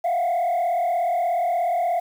sine tone with frequency modulation, 698.5 Hz, F5, in tune, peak -17 dBFS, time 0.04-2 s, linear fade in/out 10 ms, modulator 36.8 Hz, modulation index 0.95, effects tanh soft clip ceiling -18 dBFS + 8-bit

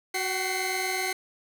sawtooth tone cluster, 371.3 / 763 / 2053 / 2141 Hz, F#4 / G5 / C7 / C7, +6 / -47 / -33 / +39 cents, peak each -29 dBFS, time 0.14-1.13 s, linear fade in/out 5 ms, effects none

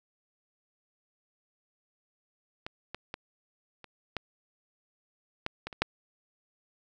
clicks, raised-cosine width 0.3 ms, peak -21 / -21 / -20 / -30 / -16 / -15 / -20 / -26 / -8 dBFS, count 9, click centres 2.665 / 2.946 / 3.141 / 3.843 / 4.167 / 5.464 / 5.67 / 5.728 / 5.82 s, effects none

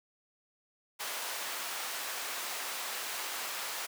pink high-pass noise, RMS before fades -38 dBFS, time 0.99-3.87 s, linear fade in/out 20 ms, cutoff 820 Hz, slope 12 dB/octave, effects none

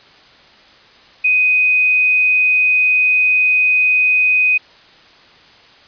sine tone, 2501 Hz, D#7, 8 cents sharp, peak -10 dBFS, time 1.24-4.58 s, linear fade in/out 10 ms, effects white hiss -45 dBFS RMS until 5.87 s + resampled to 11025 Hz

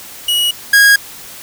45% pulse tone pair in turn, 2912 / 1640.9 Hz, F#7 / G#6, -28 / -21 cents, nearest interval minor seventh, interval 993 cents, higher first, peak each -11 / -5 dBFS, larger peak second, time 0.28-0.51 / 0.73-0.96 s, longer neither, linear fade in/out 5 ms, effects white hiss -33 dBFS RMS until 1.42 s

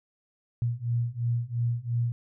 sine beating tone pair, 117.2 / 120.1 Hz, A#2 / B2, +10 / -48 cents, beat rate 2.9 Hz, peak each -29 / -28 dBFS, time 0.62-2.12 s, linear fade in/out 0 ms, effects none

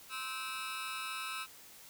20% pulse tone with amplitude modulation, 1300 Hz, E6, 24 cents flat, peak -29 dBFS, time 0.09-1.47 s, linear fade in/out 50 ms, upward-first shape sine, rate 256 Hz, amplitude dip 95%, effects white hiss -55 dBFS RMS until 1.89 s

